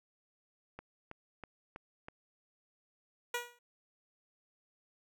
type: click train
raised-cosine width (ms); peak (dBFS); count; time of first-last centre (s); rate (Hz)
0.5; -30; 5; 0.79-2.084; 3.09
type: tone with exponential decay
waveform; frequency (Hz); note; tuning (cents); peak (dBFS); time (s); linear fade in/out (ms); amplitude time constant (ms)
10% pulse; 481.8; B4; -43; -23; 3.34-3.59; 5; 54
effects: none